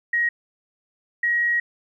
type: tone pair in turn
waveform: sine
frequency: 1889 / 1897.3 Hz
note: A#6 / A#6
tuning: +22 / +30 cents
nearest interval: unison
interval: 8 cents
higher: second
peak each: -18 dBFS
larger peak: neither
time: 0.13-0.29 / 1.23-1.6 s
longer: second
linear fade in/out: 5 ms
effects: 10-bit